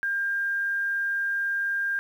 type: tone with quantisation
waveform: sine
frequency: 1601 Hz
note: G6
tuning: 36 cents sharp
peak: -24 dBFS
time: 0.03-1.99 s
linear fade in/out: 0 ms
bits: 9
effects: none